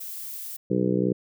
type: noise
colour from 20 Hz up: violet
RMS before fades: -36 dBFS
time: 0-0.57 s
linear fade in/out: 10 ms
type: harmonic tone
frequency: 62.1 Hz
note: B1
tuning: 10 cents sharp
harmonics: 2 / 3 / 4 / 5 / 6 / 7 / 8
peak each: -31 / -25 / -35 / -27 / -28 / -29 / -31 dBFS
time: 0.7-1.13 s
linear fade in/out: 10 ms
effects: none